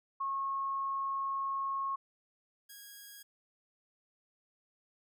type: tone pair in turn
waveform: sine / 5% pulse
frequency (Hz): 1090 / 1644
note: C#6 / G#6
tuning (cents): -29 / -18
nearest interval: perfect fifth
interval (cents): 711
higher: second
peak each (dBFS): -32 / -38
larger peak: first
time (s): 0.2-1.96 / 2.69-3.23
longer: first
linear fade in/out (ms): 10
effects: none